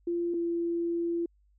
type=tone pair in turn; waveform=sine; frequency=344.1 / 340.1 Hz; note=F4 / F4; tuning=-26 / -46 cents; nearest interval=unison; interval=20 cents; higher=first; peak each=-27 dBFS; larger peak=neither; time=0.07-0.34 / 0.34-1.26 s; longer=second; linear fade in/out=5 ms; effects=added 50 Hz sine -62 dBFS peak until 1.58 s